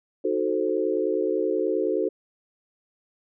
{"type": "chord", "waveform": "sine", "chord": "D# diminished seventh", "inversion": "none", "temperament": "equal", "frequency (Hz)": [311.1, 370, 440, 523.3], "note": ["D#4", "F#4", "A4", "C5"], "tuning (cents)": [0, 0, 0, 0], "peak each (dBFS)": [-29, -26, -26, -29], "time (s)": [0.24, 2.09], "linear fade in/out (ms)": 10, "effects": []}